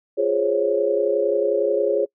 sine chord, Db major seventh, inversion first, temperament equal, 349.2 / 415.3 / 523.3 / 554.4 Hz, F4 / Ab4 / C5 / Db5, 0 / 0 / 0 / 0 cents, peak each -26 / -21 / -26 / -21 dBFS, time 0.17-2.06 s, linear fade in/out 20 ms, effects noise-tail reverb RT60 0.1 s tail -25 dB re dry

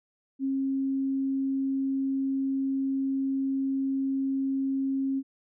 sine tone, 270 Hz, C#4, 45 cents flat, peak -25 dBFS, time 0.39-5.23 s, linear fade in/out 50 ms, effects none

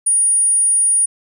sine tone, 9580 Hz, D9, 33 cents sharp, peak -11 dBFS, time 0.06-1.06 s, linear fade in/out 10 ms, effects none

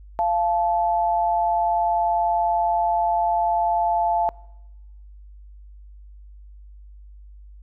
sine tone pair together, 690.5 / 870 Hz, F5 / A5, -20 / -20 cents, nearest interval major third, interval 400 cents, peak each -21 dBFS, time 0.19-4.29 s, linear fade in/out 0 ms, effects noise-tail reverb RT60 1.0 s tail -23 dB re dry + added 50 Hz sine -41 dBFS peak until 7.62 s

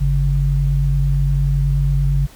sine tone pair together, 49.53 / 140.1 Hz, G1 / C#3, +19 / +19 cents, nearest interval octave + tritone, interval 1800 cents, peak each -16 dBFS, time 0-2.27 s, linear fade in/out 20 ms, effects pink hiss -45 dBFS RMS until 2.35 s

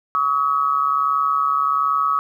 sine tone pair together, 1134 / 1275.3 Hz, C#6 / D#6, +39 / +42 cents, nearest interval major second, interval 203 cents, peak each -20 / -18 dBFS, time 0.15-2.19 s, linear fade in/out 0 ms, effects 9-bit

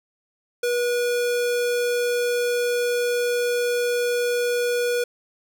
square tone, 484.2 Hz, B4, 34 cents flat, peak -21 dBFS, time 0.63-5.04 s, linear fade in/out 5 ms, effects none

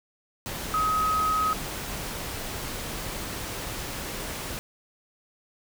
sine tone in noise, 1267 Hz, D#6, 31 cents sharp, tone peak -22 dBFS, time 0.74-1.53 s, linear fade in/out 0 ms, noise pink, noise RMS -34 dBFS, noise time 0.46-4.59 s, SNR +9 dB, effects none

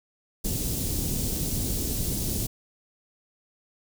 pink band-stop noise, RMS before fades -28 dBFS, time 0.44-2.47 s, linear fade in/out 10 ms, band 300 to 6300 Hz, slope 12 dB/octave, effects none

